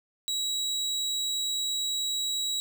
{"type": "tone", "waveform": "30% pulse", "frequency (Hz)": 3877, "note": "B7", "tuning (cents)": -33, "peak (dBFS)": -25, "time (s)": [0.28, 2.6], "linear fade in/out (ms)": 0, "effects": []}